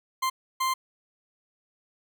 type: tone bursts at uneven times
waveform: 40% pulse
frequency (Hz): 1046.5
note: C6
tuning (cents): 0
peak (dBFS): -23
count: 2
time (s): 0.22-0.3 / 0.6-0.74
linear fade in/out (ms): 10
effects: none